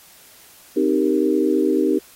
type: chord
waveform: sine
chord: C minor seventh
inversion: none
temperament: equal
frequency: 261.6 / 311.1 / 392 / 466.2 Hz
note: C4 / Eb4 / G4 / Bb4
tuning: 0 / 0 / 0 / 0 cents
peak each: -22 / -19 / -20 / -24 dBFS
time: 0.76-1.99 s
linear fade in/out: 10 ms
effects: white hiss -48 dBFS RMS until 2.15 s + AAC 48 kbps